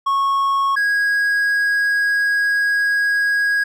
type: tone pair in turn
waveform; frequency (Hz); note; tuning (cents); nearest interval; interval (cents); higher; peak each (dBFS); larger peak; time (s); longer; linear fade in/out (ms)
triangle; 1100 / 1648.6; C#6 / G#6; -14 / -13; perfect fifth; 701; second; -13; neither; 0.06-0.76 / 0.76-3.64; second; 10
effects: none